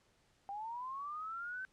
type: linear sweep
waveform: sine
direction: up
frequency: 784 to 1546 Hz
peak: -40 dBFS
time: 0.49-1.65 s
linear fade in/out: 0 ms
effects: pink hiss -72 dBFS RMS until 1.72 s + low-pass 8000 Hz 12 dB/octave